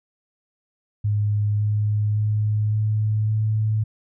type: tone with pitch steps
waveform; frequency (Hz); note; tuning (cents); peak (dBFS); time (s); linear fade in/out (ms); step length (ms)
sine; 104.2 / 105.23 / 106.27 / 107.32 / 108.37; G#2 / G#2 / G#2 / A2 / A2; +6 / +23 / +40 / -43 / -26; -18; 1.04-3.84; 10; 560
effects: none